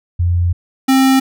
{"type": "tone pair in turn", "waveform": ["sine", "square"], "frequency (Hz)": [87.31, 265.3], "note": ["F2", "C4"], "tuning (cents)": [0, 24], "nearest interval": "octave + perfect fifth", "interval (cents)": 1924, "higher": "second", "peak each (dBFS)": [-11, -9], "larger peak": "second", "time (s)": [[0.19, 0.53], [0.88, 1.2]], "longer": "first", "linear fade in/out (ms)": 10, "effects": []}